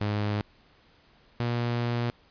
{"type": "tone pair in turn", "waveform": "sawtooth", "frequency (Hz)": [104.2, 119.47], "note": ["G#2", "A#2"], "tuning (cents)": [6, 43], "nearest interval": "major second", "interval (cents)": 237, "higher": "second", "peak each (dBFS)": -22, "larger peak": "neither", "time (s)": [[0.01, 0.41], [1.4, 2.1]], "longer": "second", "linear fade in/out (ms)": 0, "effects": ["pink hiss -60 dBFS RMS until 2.3 s", "resampled to 11025 Hz"]}